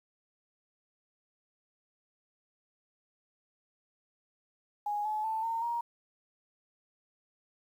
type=tone with pitch steps; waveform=sine; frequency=829 / 855.8 / 883.4 / 911.9 / 941.3 Hz; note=G#5 / A5 / A5 / A#5 / A#5; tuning=-3 / -48 / +7 / -38 / +17 cents; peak=-30 dBFS; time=4.86-5.81 s; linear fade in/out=5 ms; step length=190 ms; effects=10-bit